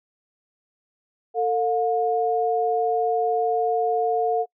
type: tone pair together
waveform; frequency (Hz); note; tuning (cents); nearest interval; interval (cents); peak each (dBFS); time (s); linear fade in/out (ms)
sine; 449.2 / 715.5; A4 / F5; +36 / +42; minor sixth; 806; -22; 1.34-4.46; 50
effects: noise-tail reverb RT60 0.1 s tail -26 dB re dry